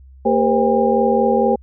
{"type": "tone cluster", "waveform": "sine", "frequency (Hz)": [228.7, 399.6, 481.6, 526, 806], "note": ["A#3", "G4", "B4", "C5", "G5"], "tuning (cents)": [-33, 33, -44, 9, 48], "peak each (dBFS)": -19, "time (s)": [0.25, 1.56], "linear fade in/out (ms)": 10, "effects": ["added 66 Hz sine -40 dBFS peak until 1.62 s"]}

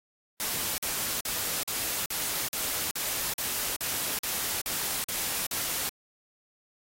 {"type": "noise bursts", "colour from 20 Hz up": "white", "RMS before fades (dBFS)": -31, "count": 13, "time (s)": [0.4, 5.892], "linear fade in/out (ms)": 0, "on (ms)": 380, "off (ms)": 46, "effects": ["AAC 48 kbps"]}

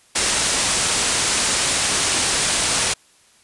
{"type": "low-pass noise", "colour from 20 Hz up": "white", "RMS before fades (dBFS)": -20, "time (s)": [0.15, 2.94], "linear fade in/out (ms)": 10, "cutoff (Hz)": 10000, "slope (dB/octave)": 96, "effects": ["white hiss -54 dBFS RMS until 3.43 s", "resampled to 24000 Hz"]}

